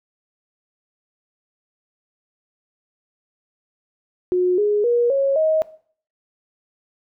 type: tone with pitch steps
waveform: sine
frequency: 362.1 / 415.9 / 477.8 / 548.8 / 630.5 Hz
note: F#4 / G#4 / A#4 / C#5 / D#5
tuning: -37 / +2 / +43 / -17 / +23 cents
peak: -15 dBFS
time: 4.32-5.62 s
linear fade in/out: 0 ms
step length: 260 ms
effects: noise-tail reverb RT60 0.5 s tail -18 dB re dry